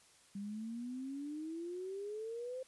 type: exponential sweep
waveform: sine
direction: up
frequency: 196.5 to 523.3 Hz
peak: -40 dBFS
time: 0.35-2.63 s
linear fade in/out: 5 ms
effects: white hiss -65 dBFS RMS until 2.67 s + resampled to 24000 Hz